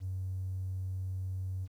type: tone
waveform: triangle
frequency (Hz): 93.6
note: F#2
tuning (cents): +20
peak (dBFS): -30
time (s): 0-1.68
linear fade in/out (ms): 50
effects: tanh soft clip ceiling -31 dBFS + 11-bit